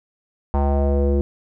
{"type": "tone with low-pass filter sweep", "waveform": "square", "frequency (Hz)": 70.4, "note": "C#2", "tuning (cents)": 27, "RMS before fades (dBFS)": -18, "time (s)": [0.54, 1.21], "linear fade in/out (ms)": 0, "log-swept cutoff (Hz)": [880, 410], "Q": 3.8, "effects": []}